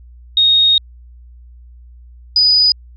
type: tone pair in turn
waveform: sine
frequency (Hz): 3729 / 4963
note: A#7 / D#8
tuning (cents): 0 / -5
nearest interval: perfect fourth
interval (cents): 495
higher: second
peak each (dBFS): -8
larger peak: neither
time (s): 0.37-0.78 / 2.36-2.72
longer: first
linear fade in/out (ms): 2
effects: added 60 Hz sine -37 dBFS peak until 2.96 s